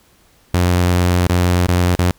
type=tone with dropouts; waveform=sawtooth; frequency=89 Hz; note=F2; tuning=33 cents sharp; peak=-8 dBFS; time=0.54-2.11 s; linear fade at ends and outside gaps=0 ms; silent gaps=1.269-1.297 / 1.667-1.685 / 1.951-1.991 s; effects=pink hiss -53 dBFS RMS until 2.18 s